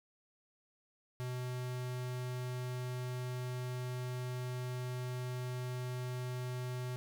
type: tone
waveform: square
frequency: 125.5 Hz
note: B2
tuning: 28 cents sharp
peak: -38 dBFS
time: 1.2-6.96 s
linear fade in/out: 0 ms
effects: none